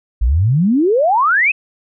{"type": "exponential sweep", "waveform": "sine", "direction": "up", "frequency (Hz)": [51.5, 2637], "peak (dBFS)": -10, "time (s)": [0.21, 1.52], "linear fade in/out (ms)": 10, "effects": []}